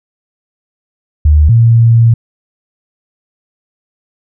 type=tone pair in turn; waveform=sine; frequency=75.3 / 115.7 Hz; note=D2 / A#2; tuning=+44 / -13 cents; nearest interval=perfect fifth; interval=743 cents; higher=second; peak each=-3 dBFS; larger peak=neither; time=1.25-1.49 / 1.49-2.14 s; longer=second; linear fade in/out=5 ms; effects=none